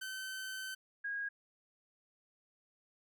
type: tone pair in turn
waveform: sawtooth / sine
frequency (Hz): 1534 / 1638.9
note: G6 / G#6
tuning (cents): -38 / -23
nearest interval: minor second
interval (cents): 115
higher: second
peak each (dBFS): -37 / -36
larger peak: second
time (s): 0.01-0.75 / 1.04-1.29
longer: first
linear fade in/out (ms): 10
effects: none